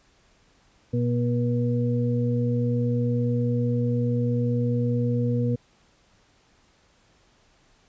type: harmonic tone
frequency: 120.6 Hz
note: B2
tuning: 41 cents flat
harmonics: 1 / 2 / 4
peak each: -23 / -26 / -29 dBFS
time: 0.93-5.56 s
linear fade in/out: 10 ms
effects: pink hiss -61 dBFS RMS until 7.88 s + resampled to 16000 Hz